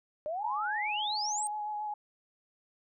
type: exponential sweep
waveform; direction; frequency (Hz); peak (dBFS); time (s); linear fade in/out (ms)
sine; up; 587 to 8730; -32; 0.26-1.47; 0
type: tone with vibrato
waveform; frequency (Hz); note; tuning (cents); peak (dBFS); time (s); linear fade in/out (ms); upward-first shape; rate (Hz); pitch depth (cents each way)
sine; 842; G#5; +24; -33; 0.43-1.94; 5; sine; 7.3; 20
effects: none